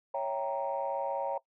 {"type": "chord", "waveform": "sine", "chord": "C# diminished seventh", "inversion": "none", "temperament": "equal", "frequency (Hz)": [554.4, 659.3, 784, 932.3], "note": ["C#5", "E5", "G5", "Bb5"], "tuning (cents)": [0, 0, 0, 0], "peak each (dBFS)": [-33, -38, -36, -35], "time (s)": [0.14, 1.38], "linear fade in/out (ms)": 5, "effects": ["noise-tail reverb RT60 0.1 s tail -20 dB re dry", "tanh soft clip ceiling -22 dBFS"]}